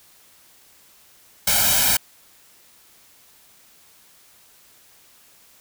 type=noise with comb filter; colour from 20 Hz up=white; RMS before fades=-18 dBFS; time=1.47-1.97 s; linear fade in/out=5 ms; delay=1.3 ms; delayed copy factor=+1; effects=white hiss -53 dBFS RMS until 5.6 s